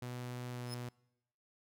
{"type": "tone with pitch glide", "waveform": "sawtooth", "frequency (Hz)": [123.47, 122.26], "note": ["B2", "B2"], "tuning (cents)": [0, -17], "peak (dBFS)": -37, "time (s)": [0.02, 0.89], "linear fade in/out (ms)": 5, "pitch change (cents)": -17, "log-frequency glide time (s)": [0.49, 0.69]}
{"type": "tone with exponential growth", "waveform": "sawtooth", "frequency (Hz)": 5160, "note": "E8", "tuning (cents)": -38, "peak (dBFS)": -37, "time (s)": [0.62, 0.74], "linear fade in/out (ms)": 0, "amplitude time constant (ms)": 25}
{"effects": ["noise-tail reverb RT60 0.9 s tail -25 dB re dry"]}